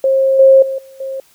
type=tone with level steps; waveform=sine; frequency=535 Hz; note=C5; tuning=38 cents sharp; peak=-9 / -3 / -17 / -36 / -20 dBFS; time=0.04-1.2 s; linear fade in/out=2 ms; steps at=0.39 / 0.62 / 0.78 / 1 s; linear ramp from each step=5 ms; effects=white hiss -51 dBFS RMS until 1.34 s